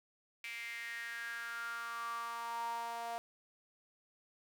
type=tone with high-pass filter sweep; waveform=sawtooth; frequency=233.1 Hz; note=A#3; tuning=in tune; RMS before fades=-42 dBFS; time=0.44-3.18 s; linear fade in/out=0 ms; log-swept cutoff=2300 to 750 Hz; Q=7.7; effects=none